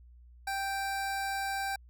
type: tone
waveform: 25% pulse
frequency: 784 Hz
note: G5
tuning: in tune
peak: -28 dBFS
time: 0.47-1.76 s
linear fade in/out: 5 ms
effects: added 60 Hz sine -52 dBFS peak until 1.89 s